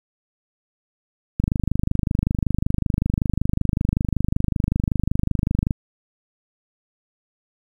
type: click train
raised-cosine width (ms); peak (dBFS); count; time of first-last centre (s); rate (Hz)
5; -7; 110; 1.4-5.708; 25.3
effects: 8-bit